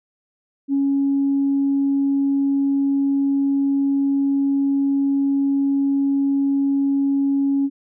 sine tone, 277.2 Hz, C#4, in tune, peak -15 dBFS, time 0.68-7.7 s, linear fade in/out 50 ms, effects tanh soft clip ceiling -11 dBFS

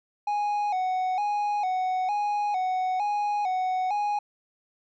triangle tone with vibrato, 784 Hz, G5, in tune, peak -22 dBFS, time 0.27-4.19 s, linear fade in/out 5 ms, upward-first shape square, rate 1.1 Hz, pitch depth 94 cents each way, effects resampled to 16000 Hz

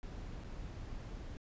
brown noise with dropouts, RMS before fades -45 dBFS, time 0.03-1.37 s, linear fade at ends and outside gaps 0 ms, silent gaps 0.436-0.444 s, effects resampled to 16000 Hz

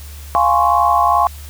sine chord, Db major seventh, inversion first, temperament equal, 698.5 / 830.6 / 1046.5 / 1108.7 Hz, F5 / Ab5 / C6 / Db6, 0 / 0 / 0 / 0 cents, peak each -16 dBFS, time 0.35-1.27 s, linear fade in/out 0 ms, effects added 73 Hz sine -31 dBFS peak until 1.49 s + white hiss -40 dBFS RMS until 1.49 s

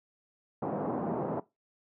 pink band-pass noise, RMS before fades -33 dBFS, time 0.62-1.4 s, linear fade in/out 5 ms, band 160 to 910 Hz, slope 24 dB/octave, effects noise-tail reverb RT60 0.2 s tail -18 dB re dry

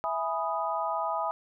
sine chord, E major seventh, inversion none, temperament equal, 659.3 / 830.6 / 987.8 / 1244.5 Hz, E5 / G#5 / B5 / D#6, 0 / 0 / 0 / 0 cents, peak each -33 dBFS, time 0.04-1.31 s, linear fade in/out 0 ms, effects none

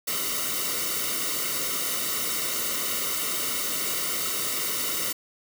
white noise with comb filter, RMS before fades -28 dBFS, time 0.07-5.13 s, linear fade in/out 10 ms, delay 1.2 ms, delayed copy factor -0.8, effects none

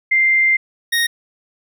sine / 25% pulse tone pair in turn, 2093 / 1864.7 Hz, C7 / A#6, 0 / 0 cents, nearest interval major second, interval 200 cents, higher first, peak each -11 dBFS, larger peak neither, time 0.11-0.57 / 0.92-1.07 s, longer first, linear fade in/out 10 ms, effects none

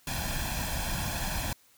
pink noise with comb filter, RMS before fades -32 dBFS, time 0.07-1.53 s, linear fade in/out 2 ms, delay 1.2 ms, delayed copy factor +0.75, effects white hiss -62 dBFS RMS until 1.77 s

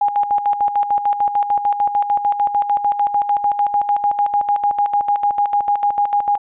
sine tone with tremolo, 819 Hz, G#5, 24 cents flat, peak -12 dBFS, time 0.01-6.38 s, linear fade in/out 5 ms, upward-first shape square, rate 6.7 Hz, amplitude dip 65%, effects resampled to 8000 Hz

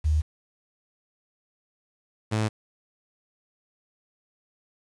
sine / sawtooth tone pair in turn, 76.8 / 108.61 Hz, D#2 / A2, -22 / -22 cents, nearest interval tritone, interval 600 cents, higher second, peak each -19 dBFS, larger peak neither, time 0.04-0.22 / 2.31-2.49 s, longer neither, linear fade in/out 20 ms, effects resampled to 22050 Hz + 8-bit

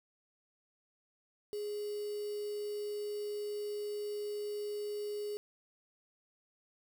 sine tone with quantisation, 415.3 Hz, G#4, in tune, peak -36 dBFS, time 1.53-5.37 s, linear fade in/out 0 ms, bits 8, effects none

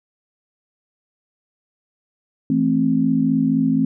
sine chord, A minor, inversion second, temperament just, 165 / 220 / 264 Hz, E3 / A3 / C4, +2 / 0 / +16 cents, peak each -22 / -20 / -17 dBFS, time 2.5-3.85 s, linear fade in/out 2 ms, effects none

